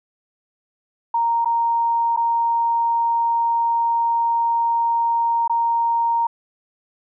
sine tone with dropouts, 930 Hz, A#5, 4 cents flat, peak -16 dBFS, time 1.14-6.27 s, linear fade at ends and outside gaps 5 ms, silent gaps 1.447-1.456 / 2.164-2.172 / 5.478-5.496 s, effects none

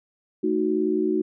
sine chord, D# diminished, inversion second, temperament equal, 220 / 311.1 / 370 Hz, A3 / D#4 / F#4, 0 / 0 / 0 cents, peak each -28 / -24 / -23 dBFS, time 0.43-1.22 s, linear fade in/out 10 ms, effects none

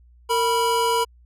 square tone pair together, 460 / 978.7 Hz, A#4 / B5, -23 / -16 cents, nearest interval octave + minor second, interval 1307 cents, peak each -23 / -21 dBFS, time 0.29-1.05 s, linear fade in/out 20 ms, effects added 60 Hz sine -49 dBFS peak until 1.25 s + resampled to 32000 Hz

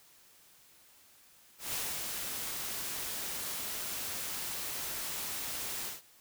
white noise with ADSR envelope, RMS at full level -35 dBFS, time 1.58-6.02 s, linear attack 150 ms, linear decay 250 ms, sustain -3 dB, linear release 160 ms, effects white hiss -61 dBFS RMS until 6.2 s

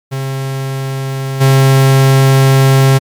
45% pulse tone with level steps, 134.5 Hz, C3, 48 cents sharp, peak -16 / -5 dBFS, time 0.11-2.99 s, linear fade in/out 20 ms, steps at 1.4 s, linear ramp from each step 20 ms, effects MP3 96 kbps

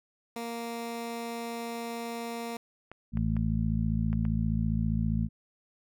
15% pulse tone, 233.1 Hz, A#3, in tune, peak -28 dBFS, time 0.36-2.57 s, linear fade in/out 2 ms
clicks, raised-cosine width 0.5 ms, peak -29 dBFS, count 5, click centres 2.916 / 3.172 / 3.367 / 4.13 / 4.252 s
harmonic tone, 55 Hz, A1, in tune, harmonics 1 / 2 / 3 / 4, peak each -31 / -31 / -31 / -31 dBFS, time 3.12-5.29 s, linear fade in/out 50 ms
effects none

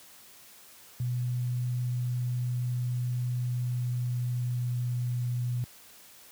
sine tone with pitch glide, 123.47 to 122.48 Hz, B2 to B2, 0 to -14 cents, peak -27 dBFS, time 1-5.64 s, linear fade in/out 0 ms, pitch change -14 cents, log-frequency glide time 3.29-5.29 s, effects white hiss -53 dBFS RMS until 6.31 s + high-pass 60 Hz 12 dB/octave

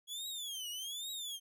sawtooth tone with vibrato, 3317 Hz, G#7, 3 cents flat, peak -37 dBFS, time 0.07-1.4 s, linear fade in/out 50 ms, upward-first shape triangle, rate 1.2 Hz, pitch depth 260 cents each way, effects none

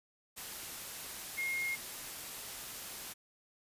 sine tone in noise, 2141 Hz, C7, 39 cents sharp, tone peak -33 dBFS, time 1.37-1.76 s, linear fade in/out 20 ms, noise white, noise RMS -44 dBFS, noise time 0.36-3.14 s, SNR +8 dB, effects resampled to 32000 Hz

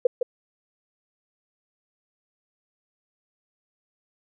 sine tone with echo, 493.9 Hz, B4, in tune, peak -13 dBFS, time 0.05-0.07 s, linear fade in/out 5 ms, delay 160 ms, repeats 1, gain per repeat -6 dB, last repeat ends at 0.23 s, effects none

